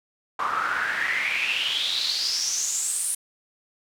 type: noise with band-pass filter sweep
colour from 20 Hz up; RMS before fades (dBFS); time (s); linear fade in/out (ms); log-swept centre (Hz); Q
pink; -26; 0.39-3.15; 5; 1100 to 9800; 7.3
effects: none